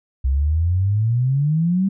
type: exponential sweep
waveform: sine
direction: up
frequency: 64 to 198.1 Hz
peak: -15 dBFS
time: 0.24-1.89 s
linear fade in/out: 10 ms
effects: none